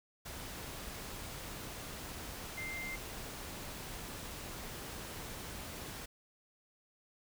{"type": "tone in noise", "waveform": "sine", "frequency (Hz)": 2093, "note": "C7", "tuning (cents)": 0, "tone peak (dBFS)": -40, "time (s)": [2.57, 2.96], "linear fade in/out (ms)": 10, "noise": "pink", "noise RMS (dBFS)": -45, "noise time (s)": [0.25, 6.06], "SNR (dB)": 2, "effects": []}